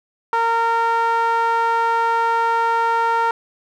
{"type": "tone with band-pass filter", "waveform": "sawtooth", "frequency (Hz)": 460, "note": "A#4", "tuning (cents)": -23, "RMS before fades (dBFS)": -18, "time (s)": [0.33, 3.31], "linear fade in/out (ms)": 2, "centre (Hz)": 1100, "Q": 7.2, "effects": []}